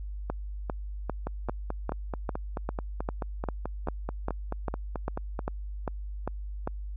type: two click trains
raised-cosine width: 1 ms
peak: -16 / -18 dBFS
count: 17 / 20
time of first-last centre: 0.3-6.675 / 1.27-5.391 s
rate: 2.51 / 4.61 Hz
effects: added 50 Hz sine -34 dBFS peak until 6.96 s